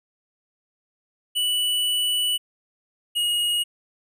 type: tone pair in turn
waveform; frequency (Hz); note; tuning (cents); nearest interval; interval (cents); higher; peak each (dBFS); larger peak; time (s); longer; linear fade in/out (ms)
square; 2960 / 2882; F#7 / F#7; 0 / -46; unison; 46; first; -21; neither; 1.35-2.38 / 3.15-3.64; first; 20
effects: none